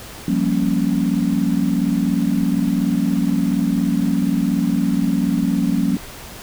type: chord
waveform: sine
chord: G half-diminished seventh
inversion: third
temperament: equal with one note detuned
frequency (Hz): 176.03 / 196 / 233.1 / 277.2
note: F3 / G3 / Bb3 / Db4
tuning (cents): +14 / 0 / 0 / 0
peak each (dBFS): -21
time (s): 0.28-5.97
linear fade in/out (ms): 2
effects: pink hiss -36 dBFS RMS until 6.42 s